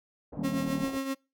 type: low-pass noise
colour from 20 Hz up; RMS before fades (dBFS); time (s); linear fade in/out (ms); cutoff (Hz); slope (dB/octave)
white; -44; 0.32-0.98; 10; 720; 24
type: chord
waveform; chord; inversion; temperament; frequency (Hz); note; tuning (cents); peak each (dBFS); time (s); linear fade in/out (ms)
sine; Eb dominant seventh; none; just; 155.56 / 194.45 / 233.3 / 280; Eb3 / G3 / Bb3 / Db4; 0 / -14 / +2 / +18; -36 / -35 / -36 / -37; 0.37-0.85; 5
type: tone with tremolo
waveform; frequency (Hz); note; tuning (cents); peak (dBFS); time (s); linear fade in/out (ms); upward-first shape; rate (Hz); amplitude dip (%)
35% pulse; 269.8; C#4; -47; -26; 0.43-1.15; 20; triangle; 7.7; 60
effects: noise-tail reverb RT60 0.3 s tail -26 dB re dry